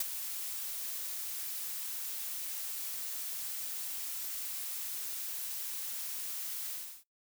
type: noise with ADSR envelope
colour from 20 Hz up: blue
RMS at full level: -30 dBFS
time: 0-7.04 s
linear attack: 5 ms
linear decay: 25 ms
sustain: -9 dB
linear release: 330 ms
effects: noise-tail reverb RT60 0.2 s tail -26 dB re dry